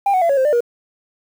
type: tone with pitch steps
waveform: sine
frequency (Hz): 798 / 742 / 677 / 556 / 524 / 595 / 476.6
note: G5 / F#5 / E5 / C#5 / C5 / D5 / A#4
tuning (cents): +31 / +5 / +46 / +5 / +2 / +22 / +38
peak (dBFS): -10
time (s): 0.06-0.606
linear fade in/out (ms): 5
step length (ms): 78
effects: tanh soft clip ceiling -11 dBFS + 7-bit